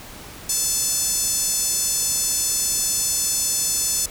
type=tone with high-pass filter; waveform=5% pulse; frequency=875 Hz; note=A5; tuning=10 cents flat; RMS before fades=-22 dBFS; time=0.49-4.06 s; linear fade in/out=5 ms; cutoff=6400 Hz; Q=1.5; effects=pink hiss -39 dBFS RMS until 4.1 s